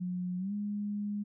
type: tone with pitch glide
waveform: sine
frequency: 180.4 to 206 Hz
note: F#3 to G#3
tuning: -44 to -14 cents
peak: -32 dBFS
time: 0-1.24 s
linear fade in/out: 20 ms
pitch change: +230 cents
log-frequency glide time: 0.38-0.53 s
effects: none